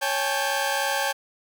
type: tone cluster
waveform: sawtooth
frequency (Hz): 554 / 806 / 869 / 1572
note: C#5 / G5 / A5 / G6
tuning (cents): -1 / +48 / -22 / +4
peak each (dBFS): -25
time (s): 0.01-1.13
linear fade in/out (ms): 20
effects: none

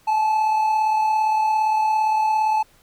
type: tone pair together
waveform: triangle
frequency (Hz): 830.6 / 868.1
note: G#5 / A5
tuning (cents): 0 / -24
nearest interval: minor second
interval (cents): 76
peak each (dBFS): -27 / -15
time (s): 0.07-2.63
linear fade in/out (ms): 10
effects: pink hiss -56 dBFS RMS until 2.82 s

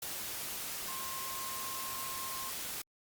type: tone in noise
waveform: sine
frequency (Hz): 1062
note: C6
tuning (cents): +25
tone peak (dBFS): -43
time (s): 0.88-2.5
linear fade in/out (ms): 5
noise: white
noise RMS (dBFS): -40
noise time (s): 0.02-2.82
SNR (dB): -6
effects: Opus 48 kbps

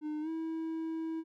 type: tone with pitch glide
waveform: triangle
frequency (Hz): 303.6 to 323.5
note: D#4 to E4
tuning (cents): -42 to -32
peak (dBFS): -32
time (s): 0.01-1.24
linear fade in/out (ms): 50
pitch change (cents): +110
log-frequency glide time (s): 0.21-0.29
effects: none

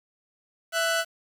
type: tone pair together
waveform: sawtooth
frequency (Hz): 663 / 1488.4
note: E5 / F#6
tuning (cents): +10 / +10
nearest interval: octave + major second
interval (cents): 1400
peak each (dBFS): -22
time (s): 0.72-1.05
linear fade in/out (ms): 50
effects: low-pass 12000 Hz 12 dB/octave + 8-bit

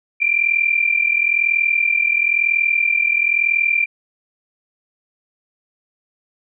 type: tone pair together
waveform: sine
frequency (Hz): 2349 / 2390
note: D7 / D7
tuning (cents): 0 / +30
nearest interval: unison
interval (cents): 30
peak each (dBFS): -17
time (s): 0.2-3.86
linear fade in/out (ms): 20
effects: none

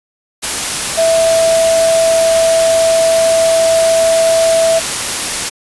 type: tone in noise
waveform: sine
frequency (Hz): 657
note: E5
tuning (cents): -6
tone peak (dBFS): -8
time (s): 0.97-4.8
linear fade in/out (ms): 20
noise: white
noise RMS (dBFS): -17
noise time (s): 0.42-5.5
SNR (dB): +6
effects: resampled to 24000 Hz

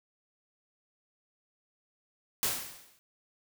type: noise with exponential decay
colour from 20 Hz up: white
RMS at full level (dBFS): -27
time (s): 2.43-2.99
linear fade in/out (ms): 0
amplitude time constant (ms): 120
effects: none

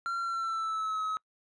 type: tone with pitch glide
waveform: triangle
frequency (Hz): 1372 to 1280.1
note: F6 to D#6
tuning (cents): -31 to +49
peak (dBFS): -28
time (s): 0.06-1.17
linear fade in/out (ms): 0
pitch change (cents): -120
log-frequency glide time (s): 0.2-1.02
effects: noise-tail reverb RT60 0.1 s tail -25 dB re dry + resampled to 22050 Hz

